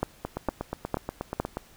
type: two click trains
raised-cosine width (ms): 1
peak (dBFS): -11 / -16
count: 4 / 12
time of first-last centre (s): 0.03-1.4 / 0.25-1.571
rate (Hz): 2.19 / 8.33
effects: pink hiss -55 dBFS RMS until 1.76 s